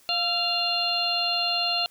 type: harmonic tone with a mistuned harmonic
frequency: 698.5 Hz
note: F5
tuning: in tune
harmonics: 1 / 2 / 4 / 5 / 6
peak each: -30 / -35 / -27 / -35 / -26 dBFS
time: 0.09-1.86 s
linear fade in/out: 0 ms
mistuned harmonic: 2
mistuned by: -52 cents
effects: white hiss -57 dBFS RMS until 1.9 s